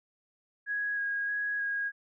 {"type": "tone with vibrato", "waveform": "sine", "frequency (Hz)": 1651, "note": "G#6", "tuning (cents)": -11, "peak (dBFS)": -29, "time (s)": [0.66, 1.92], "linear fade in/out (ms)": 50, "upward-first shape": "square", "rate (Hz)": 1.6, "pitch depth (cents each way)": 12, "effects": []}